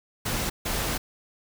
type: noise bursts at uneven times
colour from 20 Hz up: pink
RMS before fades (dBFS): -28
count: 2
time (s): 0.25-0.5 / 0.65-0.98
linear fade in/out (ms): 10
effects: none